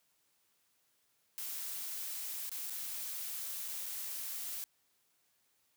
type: noise with dropouts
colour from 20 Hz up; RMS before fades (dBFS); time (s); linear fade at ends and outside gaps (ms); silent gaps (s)
blue; -41; 1.38-4.64; 0; 2.494-2.516 / 2.698-2.704 / 3.679-3.683 / 3.859-3.863
effects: white hiss -75 dBFS RMS until 5.76 s + high-pass 60 Hz 12 dB/octave